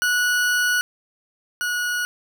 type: tone pair in turn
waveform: 40% pulse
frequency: 1468 / 1458.7 Hz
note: F#6 / F#6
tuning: -14 / -25 cents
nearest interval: unison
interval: 11 cents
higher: first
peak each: -17 / -21 dBFS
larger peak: first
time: 0.02-0.81 / 1.61-2.05 s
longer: first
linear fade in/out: 0 ms
effects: none